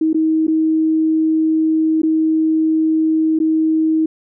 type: tone with dropouts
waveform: sine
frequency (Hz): 317.1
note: D#4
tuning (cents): +33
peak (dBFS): -12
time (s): 0.01-4.06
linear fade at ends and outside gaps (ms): 5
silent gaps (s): 0.131-0.144 / 0.469-0.479 / 2.019-2.032 / 3.39-3.4
effects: none